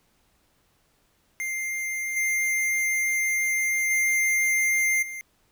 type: tone with level steps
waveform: square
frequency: 2101 Hz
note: C7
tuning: 7 cents sharp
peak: -28 / -23 / -21 / -34 dBFS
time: 1.4-5.21 s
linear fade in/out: 0 ms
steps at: 2.16 / 3.9 / 5.02 s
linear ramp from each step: 10 ms
effects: pink hiss -66 dBFS RMS until 5.51 s